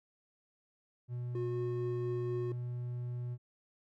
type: tone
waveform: triangle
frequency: 122.2 Hz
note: B2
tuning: 18 cents flat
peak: -34 dBFS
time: 1.08-3.38 s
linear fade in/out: 50 ms
type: tone with pitch glide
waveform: triangle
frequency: 360 to 362.5 Hz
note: F#4 to F#4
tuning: -47 to -35 cents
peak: -33 dBFS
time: 1.35-2.52 s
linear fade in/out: 2 ms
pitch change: +12 cents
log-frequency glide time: 1.48-1.53 s
effects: none